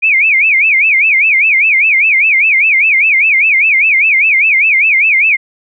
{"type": "tone with vibrato", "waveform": "sine", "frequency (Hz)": 2349, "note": "D7", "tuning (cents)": 0, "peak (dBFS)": -6, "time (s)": [0.02, 5.37], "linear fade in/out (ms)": 20, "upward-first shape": "sine", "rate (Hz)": 5, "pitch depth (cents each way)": 210, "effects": []}